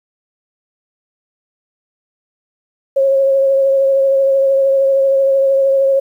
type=tone with vibrato; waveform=sine; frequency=543 Hz; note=C#5; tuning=36 cents flat; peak=-9 dBFS; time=2.96-6 s; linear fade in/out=10 ms; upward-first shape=triangle; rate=13 Hz; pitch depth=24 cents each way; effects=8-bit

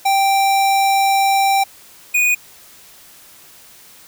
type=tone pair in turn; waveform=square; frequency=784 / 2469 Hz; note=G5 / D#7; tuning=0 / -14 cents; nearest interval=octave + minor sixth; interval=1986 cents; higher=second; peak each=-13 dBFS; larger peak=neither; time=0.05-1.64 / 2.14-2.35 s; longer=first; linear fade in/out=10 ms; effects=white hiss -44 dBFS RMS until 4.07 s

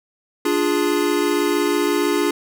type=chord; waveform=square; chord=D diminished; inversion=none; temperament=equal; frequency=293.7 / 349.2 / 415.3 Hz; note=D4 / F4 / Ab4; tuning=0 / 0 / 0 cents; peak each=-22 dBFS; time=0.45-2.31 s; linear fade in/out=5 ms; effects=none

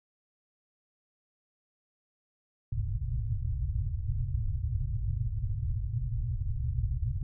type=low-pass noise; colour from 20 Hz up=white; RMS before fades=-31 dBFS; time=2.72-7.23 s; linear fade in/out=2 ms; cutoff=130 Hz; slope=96 dB/octave; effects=none

